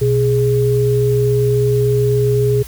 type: tone pair together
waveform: sine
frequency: 123.54 / 415.3 Hz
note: B2 / G#4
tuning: +1 / 0 cents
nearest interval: octave + major sixth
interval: 2099 cents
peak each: -14 dBFS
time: 0.01-2.63 s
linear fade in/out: 10 ms
effects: added 60 Hz sine -32 dBFS peak until 2.67 s + white hiss -37 dBFS RMS until 2.67 s